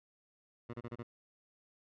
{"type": "tone bursts", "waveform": "15% pulse", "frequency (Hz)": 119.1, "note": "A#2", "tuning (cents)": 38, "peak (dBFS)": -34, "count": 5, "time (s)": [0.69, 1.031], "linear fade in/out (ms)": 10, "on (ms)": 45, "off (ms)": 29, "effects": ["low-pass 2000 Hz 12 dB/octave"]}